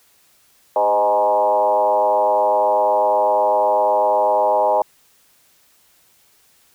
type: tone with frequency modulation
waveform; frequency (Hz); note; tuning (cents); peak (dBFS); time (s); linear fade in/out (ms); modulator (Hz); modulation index
sine; 726; F#5; -33; -13; 0.76-4.82; 2; 108; 2.1
effects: white hiss -56 dBFS RMS until 6.74 s

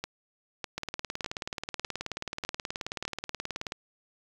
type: two click trains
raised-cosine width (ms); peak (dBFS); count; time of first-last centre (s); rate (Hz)
0.2; -16 / -16; 56 / 6; 0.78-3.721 / 0.04-3.052; 18.7 / 1.66
effects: 8-bit

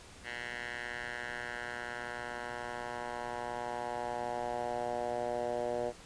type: tone with band-pass filter sweep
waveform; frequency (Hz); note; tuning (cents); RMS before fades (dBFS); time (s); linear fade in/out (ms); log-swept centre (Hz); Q
10% pulse; 120.6; B2; -41; -38; 0.23-5.93; 50; 2100 to 560; 2.4
effects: pink hiss -53 dBFS RMS until 6.05 s + resampled to 22050 Hz

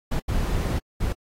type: noise bursts at uneven times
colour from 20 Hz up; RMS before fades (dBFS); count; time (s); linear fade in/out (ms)
brown; -24; 3; 0.11-0.2 / 0.28-0.79 / 1-1.13; 10
effects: AAC 48 kbps

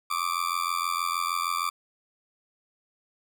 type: tone with amplitude modulation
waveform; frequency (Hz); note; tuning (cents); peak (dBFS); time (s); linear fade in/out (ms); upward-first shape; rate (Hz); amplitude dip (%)
40% pulse; 1174.7; D6; 0; -21; 0.1-1.7; 10; sine; 86.4; 95
effects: none

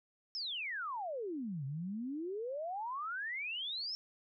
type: exponential two-way sweep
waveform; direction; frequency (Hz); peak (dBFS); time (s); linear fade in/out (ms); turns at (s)
sine; down then up; 5440 to 130.81 to 5440; -37; 0.35-3.95; 0; 1.65
effects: none

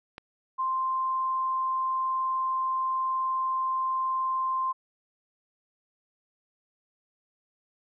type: click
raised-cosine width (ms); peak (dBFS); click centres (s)
0.3; -24; 0.181
type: tone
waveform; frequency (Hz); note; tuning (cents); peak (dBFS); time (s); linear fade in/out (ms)
sine; 1046.5; C6; 0; -25; 0.58-4.73; 20
effects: none

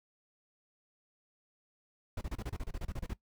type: noise bursts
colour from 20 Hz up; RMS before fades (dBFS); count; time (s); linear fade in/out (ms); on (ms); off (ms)
brown; -37; 14; 2.17-3.135; 5; 42; 29
effects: noise-tail reverb RT60 0.1 s tail -18 dB re dry

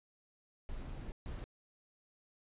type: noise bursts at uneven times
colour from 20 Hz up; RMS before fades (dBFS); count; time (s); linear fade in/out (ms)
brown; -43; 2; 0.69-1.12 / 1.26-1.44; 0
effects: resampled to 8000 Hz

